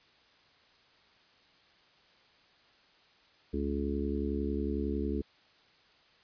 harmonic tone, 71 Hz, C#2, 42 cents sharp, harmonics 1 / 3 / 4 / 5 / 6, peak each -35 / -36 / -36 / -38 / -38 dBFS, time 3.53-5.22 s, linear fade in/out 10 ms, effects white hiss -63 dBFS RMS until 6.23 s + resampled to 11025 Hz

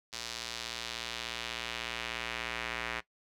square tone with band-pass filter sweep, 58.27 Hz, A#1, in tune, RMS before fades -39 dBFS, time 0.12-3.01 s, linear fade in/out 20 ms, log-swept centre 4800 to 2100 Hz, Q 1.5, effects noise-tail reverb RT60 0.1 s tail -17 dB re dry

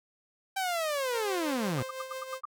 sawtooth linear sweep, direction down, 784 to 110.9 Hz, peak -25 dBFS, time 0.56-1.83 s, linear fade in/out 10 ms
sawtooth tone with tremolo, 523.3 Hz, C5, in tune, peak -31 dBFS, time 1.11-2.41 s, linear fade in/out 50 ms, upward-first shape triangle, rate 5.9 Hz, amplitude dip 60%
sine tone bursts, 1200 Hz, D6, 37 cents sharp, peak -33 dBFS, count 7, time 1.78-2.454 s, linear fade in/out 5 ms, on 20 ms, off 89 ms
effects none

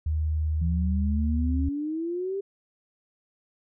sine tone with pitch glide, 77.6 to 75 Hz, D#2 to D2, -4 to +37 cents, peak -23 dBFS, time 0.06-1.69 s, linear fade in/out 5 ms, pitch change -59 cents, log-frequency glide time 0.68-1.2 s
sine exponential sweep, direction up, 162.9 to 400.7 Hz, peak -27 dBFS, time 0.61-2.41 s, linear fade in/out 10 ms
effects none

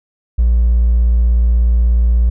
triangle tone with hard clipping, 58.27 Hz, A#1, in tune, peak -8 dBFS, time 0.38-2.3 s, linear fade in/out 10 ms, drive 2 dB, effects none

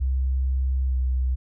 sine tone with pitch glide, 65.41 to 63.88 Hz, C2 to C2, 0 to -41 cents, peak -20 dBFS, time 0-1.36 s, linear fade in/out 20 ms, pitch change -41 cents, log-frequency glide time 0.86-0.96 s, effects none

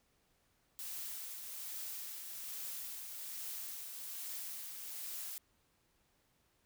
blue noise with tremolo, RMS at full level -43 dBFS, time 0.79-5.38 s, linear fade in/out 0 ms, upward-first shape triangle, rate 1.2 Hz, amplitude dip 40%, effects pink hiss -75 dBFS RMS until 6.65 s

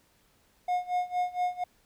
triangle tone with tremolo, 720 Hz, F#5, 47 cents flat, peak -22 dBFS, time 0.68-1.64 s, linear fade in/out 5 ms, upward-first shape sine, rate 4.3 Hz, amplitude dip 90%, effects pink hiss -66 dBFS RMS until 1.85 s

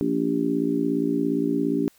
harmonic tone with a mistuned harmonic, 57.3 Hz, A#1, 29 cents flat, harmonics 3 / 4 / 5 / 6 / 7, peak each -31 / -28 / -23 / -32 / -28 dBFS, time 0.01-1.88 s, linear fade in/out 0 ms, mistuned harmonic 7, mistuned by -21 cents, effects white hiss -59 dBFS RMS until 1.98 s

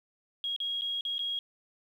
sine tone with dropouts, 3287 Hz, G#7, 19 cents flat, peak -30 dBFS, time 0.44-1.39 s, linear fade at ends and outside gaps 1 ms, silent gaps 0.563-0.602 / 0.811-0.819 / 1.009-1.051 / 1.182-1.192 s, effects 10-bit

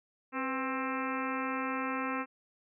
harmonic tone with a mistuned harmonic, 264.4 Hz, C4, 18 cents sharp, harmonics 1 / 2 / 3 / 4 / 5 / 6 / 7 / 8 / 9 / 10, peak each -36 / -41 / -43 / -38 / -39 / -44 / -44 / -46 / -45 / -45 dBFS, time 0.32-2.26 s, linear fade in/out 50 ms, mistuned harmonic 2, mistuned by -78 cents, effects none

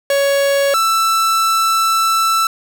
45% pulse tone pair in turn, 558 / 1327.2 Hz, C#5 / E6, +11 / +11 cents, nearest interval octave + minor third, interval 1500 cents, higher second, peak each -12 dBFS, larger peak neither, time 0.1-0.74 / 0.74-2.47 s, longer second, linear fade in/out 2 ms, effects none

